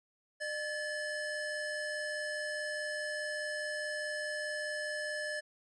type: tone pair together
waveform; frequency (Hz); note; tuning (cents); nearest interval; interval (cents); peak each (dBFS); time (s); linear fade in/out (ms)
square; 603.6 / 1726; D5 / A6; +47 / -34; octave + tritone; 1819; -40 / -38; 0.4-5.41; 20
effects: resampled to 24000 Hz